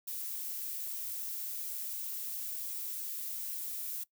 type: noise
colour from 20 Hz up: violet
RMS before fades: -39 dBFS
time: 0.07-4.04 s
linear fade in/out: 10 ms
effects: noise-tail reverb RT60 0.1 s tail -20 dB re dry